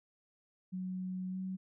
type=tone with pitch glide; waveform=sine; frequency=185 to 187.8 Hz; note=F#3 to F#3; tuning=0 to +26 cents; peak=-36 dBFS; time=0.72-1.57 s; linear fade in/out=20 ms; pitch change=+26 cents; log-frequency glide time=1.3-1.38 s; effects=none